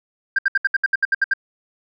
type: tone bursts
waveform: sine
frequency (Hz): 1587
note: G6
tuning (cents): +21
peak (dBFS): -12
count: 11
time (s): 0.36-1.337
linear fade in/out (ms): 5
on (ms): 27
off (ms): 68
effects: tanh soft clip ceiling -11 dBFS